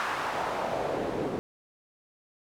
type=noise with band-pass filter sweep; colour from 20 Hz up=pink; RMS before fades=-31 dBFS; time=0-1.39 s; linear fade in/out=0 ms; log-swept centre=1300 to 350 Hz; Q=1.7; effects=none